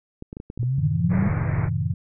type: clicks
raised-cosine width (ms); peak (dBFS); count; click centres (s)
3; -21; 7; 0.224 / 0.329 / 0.369 / 0.401 / 0.501 / 0.576 / 0.631
type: linear sweep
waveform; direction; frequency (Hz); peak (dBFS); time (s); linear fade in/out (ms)
sine; up; 115.5 to 201.2; -20; 0.59-1.29; 10
type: chord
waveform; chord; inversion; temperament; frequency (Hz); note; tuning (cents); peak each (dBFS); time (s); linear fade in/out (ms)
sine; F# diminished seventh; none; just; 92.5 / 111 / 133.2 / 159.84; F#2 / A2 / C3 / Eb3; 0 / +16 / +31 / +47; -27; 0.78-1.94; 5
type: low-pass noise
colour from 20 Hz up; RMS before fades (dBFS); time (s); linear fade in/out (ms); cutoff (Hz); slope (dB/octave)
pink; -31; 1.09-1.7; 50; 2300; 96
effects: none